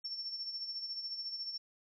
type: tone with tremolo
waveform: sine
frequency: 5430 Hz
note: F8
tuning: 50 cents flat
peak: -36 dBFS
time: 0.04-1.58 s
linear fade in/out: 10 ms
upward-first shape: sine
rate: 14 Hz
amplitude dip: 55%
effects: 13-bit